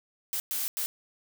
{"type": "noise bursts at uneven times", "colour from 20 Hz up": "blue", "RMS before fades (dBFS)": -31, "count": 3, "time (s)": [[0.33, 0.4], [0.51, 0.68], [0.77, 0.86]], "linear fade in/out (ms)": 0, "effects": []}